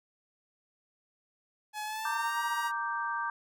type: tone with pitch glide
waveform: sawtooth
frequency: 849 to 947.5 Hz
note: G#5 to A#5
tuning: +38 to +28 cents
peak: -31 dBFS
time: 1.73-2.72 s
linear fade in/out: 50 ms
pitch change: +190 cents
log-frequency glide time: 1.84-2.41 s
type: chord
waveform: sine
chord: G minor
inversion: first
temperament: equal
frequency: 932.3 / 1174.7 / 1568 Hz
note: Bb5 / D6 / G6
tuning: 0 / 0 / 0 cents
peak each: -35 dBFS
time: 2.05-3.3 s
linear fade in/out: 2 ms
effects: none